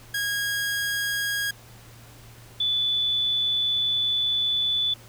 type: tone pair in turn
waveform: sawtooth / sine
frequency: 1640 / 3475 Hz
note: G#6 / A7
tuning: -22 / -22 cents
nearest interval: octave + minor second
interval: 1300 cents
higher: second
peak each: -21 dBFS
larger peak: neither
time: 0.14-1.51 / 2.6-4.94 s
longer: second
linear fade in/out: 5 ms
effects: added 116 Hz sine -48 dBFS peak until 5.08 s + pink hiss -50 dBFS RMS until 5.08 s